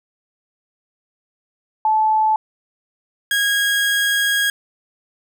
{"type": "tone pair in turn", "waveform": ["sine", "30% pulse"], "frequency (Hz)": [869, 1640.5], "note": ["A5", "G#6"], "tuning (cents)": [-22, -22], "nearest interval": "major seventh", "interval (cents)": 1100, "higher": "second", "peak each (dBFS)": -13, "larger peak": "neither", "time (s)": [[1.85, 2.36], [3.31, 4.5]], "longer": "second", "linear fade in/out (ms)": 2, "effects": []}